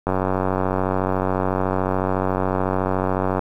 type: click train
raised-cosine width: 1 ms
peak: -7 dBFS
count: 313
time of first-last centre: 0.07-3.393 s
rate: 93.9 Hz
effects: 8-bit